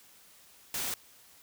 white noise, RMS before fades -34 dBFS, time 0.74-0.94 s, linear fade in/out 2 ms, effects white hiss -58 dBFS RMS until 1.42 s

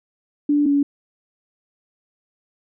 sine tone pair in turn, 291.7 / 284.2 Hz, D4 / C#4, -12 / +43 cents, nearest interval unison, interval 45 cents, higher first, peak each -14 dBFS, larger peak neither, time 0.49-0.66 / 0.66-0.83 s, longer neither, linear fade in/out 5 ms, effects none

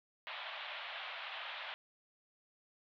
white band-pass noise, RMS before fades -45 dBFS, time 0.27-1.74 s, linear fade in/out 0 ms, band 600 to 3600 Hz, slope 48 dB/octave, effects none

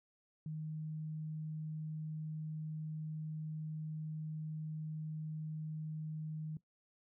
sine tone, 155.56 Hz, D#3, in tune, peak -39 dBFS, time 0.46-6.57 s, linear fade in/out 2 ms, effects noise-tail reverb RT60 0.1 s tail -17 dB re dry

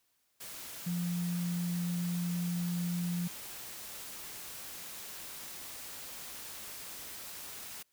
sine tone in noise, 174.61 Hz, F3, in tune, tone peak -31 dBFS, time 0.86-3.28 s, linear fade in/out 10 ms, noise white, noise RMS -45 dBFS, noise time 0.4-7.83 s, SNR +11 dB, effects white hiss -75 dBFS RMS until 7.92 s

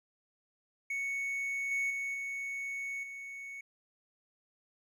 triangle tone with level steps, 2218 Hz, C#7, in tune, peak -31 / -28 / -32 / -34 / -40 dBFS, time 0.9-3.61 s, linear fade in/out 5 ms, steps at 1.71 / 1.9 / 2.14 / 3.03 s, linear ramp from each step 5 ms, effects none

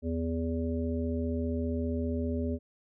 harmonic tone, 82.5 Hz, E2, 2 cents sharp, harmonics 1 / 3 / 5 / 7, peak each -32 / -32 / -37 / -40 dBFS, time 0.02-2.59 s, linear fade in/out 50 ms, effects none

